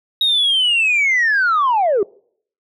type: linear sweep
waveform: sine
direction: down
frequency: 3794 to 369.3 Hz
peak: -11 dBFS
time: 0.21-2.03 s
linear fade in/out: 2 ms
effects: noise-tail reverb RT60 0.6 s tail -26 dB re dry + tanh soft clip ceiling -10 dBFS